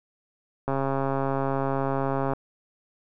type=click train; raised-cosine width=1 ms; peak=-13 dBFS; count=226; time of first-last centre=0.68-2.334 s; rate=136 Hz; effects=none